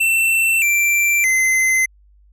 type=tone with pitch steps; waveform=square; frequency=2686 / 2352 / 2059 Hz; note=E7 / D7 / C7; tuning=+32 / +2 / -28 cents; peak=-14 dBFS; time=0-1.86 s; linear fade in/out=10 ms; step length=620 ms; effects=added 50 Hz sine -48 dBFS peak until 2.32 s